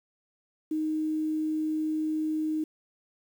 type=tone with quantisation; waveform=sine; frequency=311.1 Hz; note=D#4; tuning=in tune; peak=-26 dBFS; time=0.71-2.64 s; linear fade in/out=5 ms; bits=9; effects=none

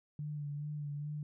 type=tone with vibrato; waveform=sine; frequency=147.2 Hz; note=D3; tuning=4 cents sharp; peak=-37 dBFS; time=0.19-1.23 s; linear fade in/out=2 ms; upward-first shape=sine; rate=2.4 Hz; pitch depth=33 cents each way; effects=none

